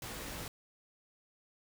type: noise with comb filter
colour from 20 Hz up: pink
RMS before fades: -43 dBFS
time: 0.02-0.48 s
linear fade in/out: 2 ms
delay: 18 ms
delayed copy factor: +0.5
effects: none